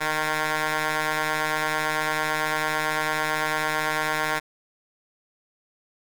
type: ring-modulated tone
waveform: 10% pulse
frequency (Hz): 155.56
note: D#3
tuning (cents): 0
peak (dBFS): -12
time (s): 0-4.4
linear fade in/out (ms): 20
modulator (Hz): 1240
effects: none